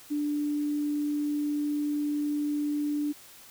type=tone; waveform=sine; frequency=294.4 Hz; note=D4; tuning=4 cents sharp; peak=-26 dBFS; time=0.1-3.13 s; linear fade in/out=20 ms; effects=white hiss -51 dBFS RMS until 3.5 s